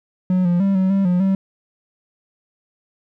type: tone with pitch steps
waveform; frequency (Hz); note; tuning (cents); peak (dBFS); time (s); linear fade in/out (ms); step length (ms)
triangle; 183.6 / 174.9 / 196.2 / 188.3 / 195.8 / 178.7 / 192.8; F#3 / F3 / G3 / F#3 / G3 / F3 / G3; -13 / +3 / +2 / +31 / -2 / +40 / -28; -12; 0.3-1.35; 2; 150
effects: none